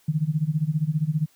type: tone with tremolo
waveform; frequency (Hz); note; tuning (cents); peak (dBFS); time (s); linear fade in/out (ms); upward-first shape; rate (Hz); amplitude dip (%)
sine; 154; D#3; -17; -17; 0.08-1.26; 5; sine; 15; 90
effects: white hiss -61 dBFS RMS until 1.35 s + high-pass 80 Hz 12 dB/octave